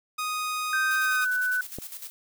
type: tone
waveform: sawtooth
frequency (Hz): 1244.5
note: D#6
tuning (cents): 0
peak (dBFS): -24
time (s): 0.18-1.25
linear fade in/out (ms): 10
type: tone with pitch glide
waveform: sine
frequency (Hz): 1559 to 1495.5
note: G6 to F#6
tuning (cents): -10 to +18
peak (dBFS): -23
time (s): 0.73-1.61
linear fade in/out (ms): 2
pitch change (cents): -72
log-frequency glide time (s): 0.98-1.3
type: noise with tremolo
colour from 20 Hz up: blue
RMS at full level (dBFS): -38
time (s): 0.91-2.1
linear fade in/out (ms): 0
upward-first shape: square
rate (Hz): 9.9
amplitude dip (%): 60
type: click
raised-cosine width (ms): 2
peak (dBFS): -22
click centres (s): 1.786
effects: none